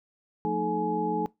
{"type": "tone cluster", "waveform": "sine", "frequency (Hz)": [177.2, 223.6, 311.9, 430.2, 841], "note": ["F3", "A3", "D#4", "A4", "G#5"], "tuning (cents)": [25, 28, 4, -39, 22], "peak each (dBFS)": [-33, -34, -33, -31, -29], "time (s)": [0.45, 1.26], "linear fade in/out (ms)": 0, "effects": ["noise-tail reverb RT60 0.2 s tail -22 dB re dry"]}